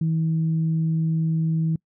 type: tone with frequency modulation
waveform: sine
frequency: 161 Hz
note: E3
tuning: 41 cents flat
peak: -19 dBFS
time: 0.01-1.76 s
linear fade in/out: 5 ms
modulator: 161 Hz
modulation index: 0.26
effects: noise-tail reverb RT60 0.1 s tail -26 dB re dry